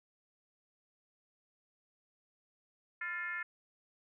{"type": "tone with frequency modulation", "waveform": "sine", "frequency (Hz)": 1760, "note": "A6", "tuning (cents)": 0, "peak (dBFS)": -36, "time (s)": [3.01, 3.43], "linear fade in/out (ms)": 5, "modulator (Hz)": 372, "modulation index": 1.1, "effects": []}